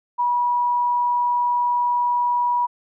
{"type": "tone", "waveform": "sine", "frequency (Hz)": 970, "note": "B5", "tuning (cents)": -31, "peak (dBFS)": -17, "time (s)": [0.18, 2.67], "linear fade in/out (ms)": 20, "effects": []}